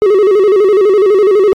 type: tone with vibrato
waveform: triangle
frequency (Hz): 399.8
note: G4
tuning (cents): +34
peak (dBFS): -3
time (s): 0.02-1.53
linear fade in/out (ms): 0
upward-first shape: square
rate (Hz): 12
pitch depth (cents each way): 100
effects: AAC 48 kbps

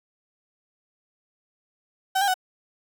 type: tone with pitch steps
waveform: 35% pulse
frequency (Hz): 764 / 803 / 745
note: G5 / G5 / F#5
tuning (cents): -45 / +41 / +12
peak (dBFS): -18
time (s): 2.15-2.342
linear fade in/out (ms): 10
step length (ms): 64
effects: none

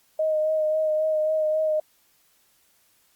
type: tone with vibrato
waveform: sine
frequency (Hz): 622.3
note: D#5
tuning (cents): 0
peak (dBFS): -20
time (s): 0.19-1.8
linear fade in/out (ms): 5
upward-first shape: sine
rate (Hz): 3.7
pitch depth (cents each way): 20
effects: white hiss -63 dBFS RMS until 3.15 s + Opus 48 kbps

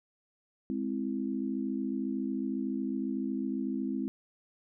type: chord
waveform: sine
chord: Ab augmented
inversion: none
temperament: equal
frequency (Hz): 207.7 / 261.6 / 329.6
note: Ab3 / C4 / E4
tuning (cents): 0 / 0 / 0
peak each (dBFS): -35 / -33 / -37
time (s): 0.7-4.08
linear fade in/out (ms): 0
effects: none

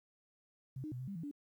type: tone with pitch steps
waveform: sine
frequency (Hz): 131.5 / 307.1 / 124.3 / 129.1 / 198.2 / 165.3 / 288.8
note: C3 / D#4 / B2 / C3 / G3 / E3 / D4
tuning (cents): +9 / -23 / +12 / -23 / +19 / +5 / -29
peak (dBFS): -40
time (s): 0.76-1.313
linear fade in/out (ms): 5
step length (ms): 79
effects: 12-bit

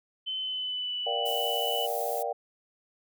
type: tone with pitch glide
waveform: sine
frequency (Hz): 3057 to 2968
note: G7 to F#7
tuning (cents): -44 to +5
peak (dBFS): -30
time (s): 0.26-1.87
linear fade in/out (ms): 20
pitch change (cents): -51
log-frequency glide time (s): 0.37-0.96
type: chord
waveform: sine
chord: G minor seventh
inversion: first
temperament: just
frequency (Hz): 470.4 / 588 / 705.6 / 784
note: Bb4 / D5 / F5 / G5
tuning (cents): +16 / +2 / +18 / 0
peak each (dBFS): -34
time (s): 1.06-2.33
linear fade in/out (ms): 10
type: noise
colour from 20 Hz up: violet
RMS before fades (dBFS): -38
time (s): 1.25-2.23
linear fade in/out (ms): 10
effects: none

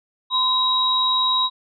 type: tone pair together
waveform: sine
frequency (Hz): 1025 / 3830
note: C6 / A#7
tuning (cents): -36 / +46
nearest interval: octave + major seventh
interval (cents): 2282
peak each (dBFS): -21 / -18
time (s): 0.3-1.5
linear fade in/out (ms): 50
effects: none

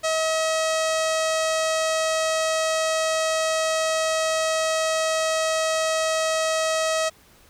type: tone with low-pass filter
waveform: sawtooth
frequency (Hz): 639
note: D#5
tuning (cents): +46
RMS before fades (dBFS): -23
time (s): 0.03-7.1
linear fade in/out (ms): 20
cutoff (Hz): 7500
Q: 1.8
effects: pink hiss -54 dBFS RMS until 7.49 s

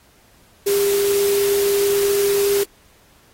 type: tone in noise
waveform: sine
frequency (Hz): 401.8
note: G4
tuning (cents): +43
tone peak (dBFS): -15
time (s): 0.66-2.64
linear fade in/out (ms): 10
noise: white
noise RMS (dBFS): -26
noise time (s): 0.66-2.64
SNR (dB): +8
effects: pink hiss -54 dBFS RMS until 3.33 s + AAC 48 kbps

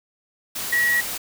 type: tone in noise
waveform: sine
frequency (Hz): 1916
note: A#6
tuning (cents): +47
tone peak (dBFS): -17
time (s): 0.72-1.01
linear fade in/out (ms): 10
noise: white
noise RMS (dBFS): -29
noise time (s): 0.55-1.18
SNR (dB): +9
effects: none

